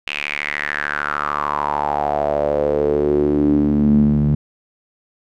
sawtooth tone with band-pass filter sweep, 73.42 Hz, D2, in tune, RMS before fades -18 dBFS, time 0.07-4.35 s, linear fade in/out 5 ms, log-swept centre 2700 to 170 Hz, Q 6.1, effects none

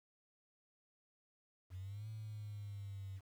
triangle exponential two-way sweep, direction up then down, 89 to 110 to 95.4 Hz, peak -40 dBFS, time 1.7-3.21 s, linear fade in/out 50 ms, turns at 2.09 s, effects tanh soft clip ceiling -42 dBFS + 11-bit

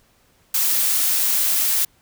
blue noise, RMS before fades -19 dBFS, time 0.54-1.85 s, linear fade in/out 5 ms, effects pink hiss -59 dBFS RMS until 2.01 s

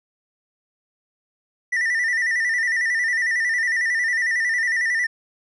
triangle tone with vibrato, 1886 Hz, A#6, 20 cents sharp, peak -17 dBFS, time 1.72-5.07 s, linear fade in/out 10 ms, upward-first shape square, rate 11 Hz, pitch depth 69 cents each way, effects resampled to 24000 Hz

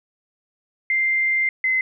sine tone pair in turn, 2093 / 2052 Hz, C7 / C7, 0 / -34 cents, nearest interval unison, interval 34 cents, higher first, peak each -17 / -17 dBFS, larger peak neither, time 0.9-1.49 / 1.64-1.81 s, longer first, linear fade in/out 2 ms, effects none

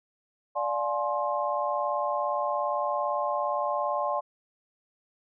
sine chord, D half-diminished seventh, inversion none, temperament just, 587.3 / 704.8 / 845.8 / 1057.2 Hz, D5 / F5 / Ab5 / C6, 0 / +16 / +31 / +18 cents, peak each -30 / -33 / -32 / -30 dBFS, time 0.55-4.21 s, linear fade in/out 20 ms, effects none

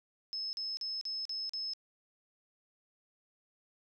sine tone bursts, 5200 Hz, E8, 24 cents flat, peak -35 dBFS, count 6, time 0.33-1.735 s, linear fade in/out 0 ms, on 200 ms, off 41 ms, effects none

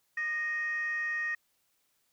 sine tone with frequency modulation, 1864 Hz, A#6, 1 cent flat, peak -29 dBFS, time 0.17-1.35 s, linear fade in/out 5 ms, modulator 649 Hz, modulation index 0.35, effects tanh soft clip ceiling -25 dBFS + white hiss -74 dBFS RMS until 2.12 s

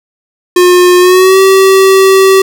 square tone with pitch glide, 358.6 to 384.3 Hz, F4 to G4, +46 to -34 cents, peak -3 dBFS, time 0.56-2.42 s, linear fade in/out 5 ms, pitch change +120 cents, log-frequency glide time 0.99-1.39 s, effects none

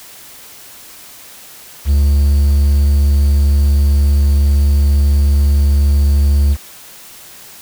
triangle tone with quantisation, 71.1 Hz, C#2, 45 cents sharp, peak -6 dBFS, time 1.85-6.57 s, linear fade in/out 50 ms, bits 6, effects white hiss -37 dBFS RMS until 7.61 s

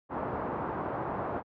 white low-pass noise, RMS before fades -34 dBFS, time 0.09-1.43 s, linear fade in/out 50 ms, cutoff 1100 Hz, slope 24 dB/octave, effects high-pass 80 Hz 12 dB/octave

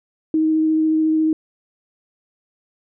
sine tone with vibrato, 314.9 Hz, D#4, 21 cents sharp, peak -14 dBFS, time 0.34-1.33 s, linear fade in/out 2 ms, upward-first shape sine, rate 14 Hz, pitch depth 10 cents each way, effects none

